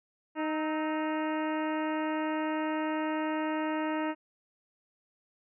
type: harmonic tone with a mistuned harmonic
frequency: 310 Hz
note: D#4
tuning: 6 cents flat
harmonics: 1 / 2 / 3 / 4 / 5 / 6 / 7 / 8 / 9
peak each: -31 / -36 / -36 / -42 / -44 / -43 / -48 / -49 / -48 dBFS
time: 0.35-4.15 s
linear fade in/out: 50 ms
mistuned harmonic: 4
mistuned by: +59 cents
effects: none